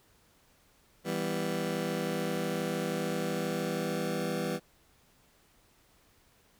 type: chord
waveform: 20% pulse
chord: E minor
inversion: none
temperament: just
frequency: 164.81 / 197.78 / 247.2 Hz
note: E3 / G3 / B3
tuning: 0 / +16 / +2 cents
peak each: -30 / -30 / -32 dBFS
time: 1.04-4.6 s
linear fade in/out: 50 ms
effects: pink hiss -65 dBFS RMS until 6.59 s